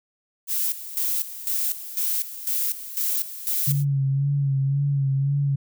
violet noise with tremolo, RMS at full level -24 dBFS, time 0.47-3.85 s, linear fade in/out 50 ms, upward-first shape square, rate 2 Hz, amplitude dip 75%
sine tone with vibrato, 138.9 Hz, C#3, 4 cents sharp, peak -19 dBFS, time 3.67-5.56 s, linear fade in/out 10 ms, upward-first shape sine, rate 1.9 Hz, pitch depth 42 cents each way
effects none

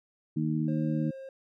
harmonic tone, 77.78 Hz, D#2, in tune, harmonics 2 / 3 / 4, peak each -29 / -31 / -32 dBFS, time 0.36-1.11 s, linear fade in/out 10 ms
triangle tone, 534 Hz, C5, 35 cents sharp, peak -38 dBFS, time 0.68-1.29 s, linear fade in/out 2 ms
effects none

